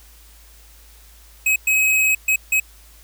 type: tone bursts at uneven times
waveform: square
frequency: 2547 Hz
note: D#7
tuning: 40 cents sharp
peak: -15 dBFS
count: 4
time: 1.46-1.56 / 1.67-2.15 / 2.28-2.36 / 2.52-2.6 s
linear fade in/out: 5 ms
effects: added 54 Hz sine -46 dBFS peak until 3.03 s + white hiss -50 dBFS RMS until 3.03 s